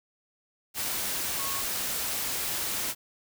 sine tone in noise, 1100 Hz, C#6, 14 cents flat, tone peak -37 dBFS, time 1.36-1.64 s, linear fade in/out 50 ms, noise white, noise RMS -31 dBFS, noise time 0.74-2.95 s, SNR -9 dB, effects none

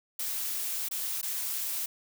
blue noise with dropouts, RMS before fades -33 dBFS, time 0.19-1.86 s, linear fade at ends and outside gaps 5 ms, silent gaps 0.887-0.911 / 1.215-1.228 s, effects none

